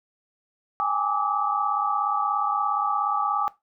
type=tone cluster; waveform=sine; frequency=806 / 843 / 1165 / 1269 Hz; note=G5 / G#5 / D6 / D#6; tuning=+48 / +26 / -14 / +34 cents; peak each=-28 / -30 / -25 / -29 dBFS; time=0.8-3.48 s; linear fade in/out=0 ms; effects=noise-tail reverb RT60 0.2 s tail -18 dB re dry